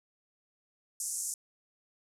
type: band-pass noise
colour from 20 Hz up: pink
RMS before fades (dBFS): -36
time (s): 1-1.34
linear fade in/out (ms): 2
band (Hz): 6200 to 11000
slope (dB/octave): 48
effects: none